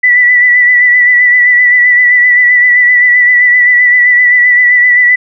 sine tone with vibrato, 1970 Hz, B6, 5 cents flat, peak -3 dBFS, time 0.03-5.16 s, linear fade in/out 10 ms, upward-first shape sine, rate 7.7 Hz, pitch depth 29 cents each way, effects none

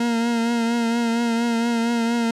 40% pulse tone with vibrato, 233.1 Hz, A#3, in tune, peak -18 dBFS, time 0-2.31 s, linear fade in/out 5 ms, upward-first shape triangle, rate 4.3 Hz, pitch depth 39 cents each way, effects low-pass 8000 Hz 12 dB/octave

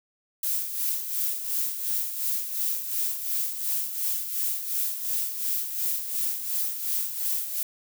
violet noise with tremolo, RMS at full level -26 dBFS, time 0.43-7.63 s, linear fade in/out 2 ms, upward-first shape sine, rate 2.8 Hz, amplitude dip 60%, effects none

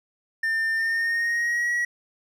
triangle tone with pitch glide, 1800 to 1918.1 Hz, A6 to A#6, +39 to +49 cents, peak -20 dBFS, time 0.43-1.85 s, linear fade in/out 5 ms, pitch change +110 cents, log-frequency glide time 0.75-1.72 s, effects none

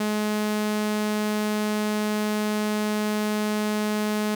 sawtooth tone, 211.7 Hz, G#3, 33 cents sharp, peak -19 dBFS, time 0-4.35 s, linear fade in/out 5 ms, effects none

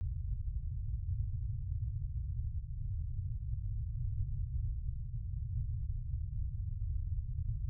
white low-pass noise, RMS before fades -37 dBFS, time 0.01-7.69 s, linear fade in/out 0 ms, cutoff 120 Hz, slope 48 dB/octave, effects none

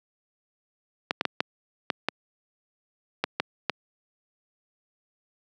clicks, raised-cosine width 0.3 ms, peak -7 dBFS, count 9, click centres 1.109 / 1.211 / 1.253 / 1.405 / 1.902 / 2.086 / 3.24 / 3.4 / 3.697 s, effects high-pass 200 Hz 12 dB/octave

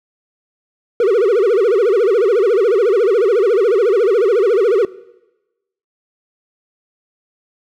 triangle tone with vibrato, 427.9 Hz, A4, 48 cents flat, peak -8 dBFS, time 1-4.85 s, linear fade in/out 2 ms, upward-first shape sine, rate 14 Hz, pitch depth 240 cents each way, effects noise-tail reverb RT60 1.0 s tail -19 dB re dry

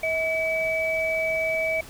sine tone pair together, 643.1 / 2290 Hz, E5 / D7, -43 / -44 cents, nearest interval octave + minor seventh, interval 2199 cents, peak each -25 dBFS, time 0.03-1.81 s, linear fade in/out 5 ms, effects pink hiss -44 dBFS RMS until 1.89 s

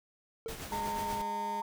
triangle tone with exponential decay, 452.5 Hz, A4, 48 cents sharp, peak -31 dBFS, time 0.46-0.65 s, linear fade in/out 0 ms, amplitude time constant 41 ms
pink noise with tremolo, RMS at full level -41 dBFS, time 0.48-1.22 s, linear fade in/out 5 ms, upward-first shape sine, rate 8.2 Hz, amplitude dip 45%
15% pulse tone with pitch glide, 207.7 to 206.1 Hz, G#3 to G#3, 0 to -13 cents, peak -34 dBFS, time 0.71-1.62 s, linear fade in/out 20 ms, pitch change -13 cents, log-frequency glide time 0.87-1.16 s
sine tone, 911 Hz, A#5, 40 cents flat, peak -33 dBFS, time 0.72-1.62 s, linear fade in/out 2 ms
effects none

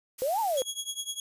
blue noise, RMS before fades -39 dBFS, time 0.18-0.62 s, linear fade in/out 10 ms
sine exponential two-way sweep, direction up then down, 492.6 to 932.3 to 492.6 Hz, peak -25 dBFS, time 0.22-0.62 s, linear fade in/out 0 ms, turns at 0.4 s
20% pulse tone with tremolo, 3322 Hz, G#7, in tune, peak -24 dBFS, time 0.57-1.2 s, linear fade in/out 2 ms, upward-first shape triangle, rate 9.9 Hz, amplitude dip 95%
effects resampled to 32000 Hz

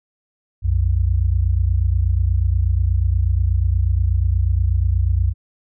sine tone pair together, 61.74 / 90.04 Hz, B1 / F#2, 0 / -47 cents, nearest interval perfect fifth, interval 653 cents, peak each -17 dBFS, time 0.62-5.34 s, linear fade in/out 50 ms, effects none

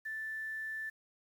sine tone with quantisation, 1760 Hz, A6, in tune, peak -37 dBFS, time 0.05-0.9 s, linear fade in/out 10 ms, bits 10, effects none

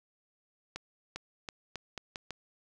accelerating click train, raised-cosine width 0.2 ms, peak -21 dBFS, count 7, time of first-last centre 0.76-2.307 s, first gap 400 ms, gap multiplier 0.82, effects none

